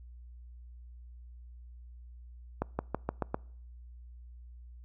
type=accelerating click train; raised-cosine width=1 ms; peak=-16 dBFS; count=6; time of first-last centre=2.62-3.344 s; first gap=170 ms; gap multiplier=0.92; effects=noise-tail reverb RT60 0.6 s tail -25 dB re dry + added 60 Hz sine -47 dBFS peak until 4.84 s